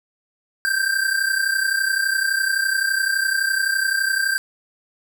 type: tone pair together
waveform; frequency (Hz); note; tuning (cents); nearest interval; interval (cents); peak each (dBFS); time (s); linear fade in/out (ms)
square; 1558.2 / 1590; G6 / G6; -11 / +24; unison; 35; -22; 0.65-4.38; 0
effects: none